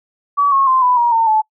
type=tone with pitch steps; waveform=sine; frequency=1141 / 1090.1 / 1041.5 / 995 / 950.6 / 908.2 / 867.7 Hz; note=C#6 / C#6 / C6 / B5 / A#5 / A#5 / A5; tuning=+50 / -29 / -8 / +13 / +34 / -45 / -24 cents; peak=-10 dBFS; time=0.37-1.42 s; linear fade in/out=20 ms; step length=150 ms; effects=noise-tail reverb RT60 0.1 s tail -26 dB re dry